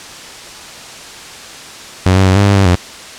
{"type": "tone with pitch steps", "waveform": "sawtooth", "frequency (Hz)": [92.7, 95.6, 93.5, 100.8, 100.2, 98, 89], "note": ["F#2", "G2", "F#2", "G2", "G2", "G2", "F2"], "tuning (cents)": [4, -43, 19, 49, 38, 0, 33], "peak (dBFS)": -3, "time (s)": [2.06, 2.753], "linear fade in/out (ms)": 0, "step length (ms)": 99, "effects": ["white hiss -31 dBFS RMS until 3.18 s", "low-pass 7000 Hz 12 dB/octave"]}